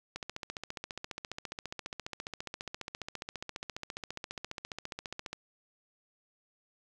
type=click train; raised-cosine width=0.2 ms; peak=-21 dBFS; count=77; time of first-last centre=0.16-5.33 s; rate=14.7 Hz; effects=none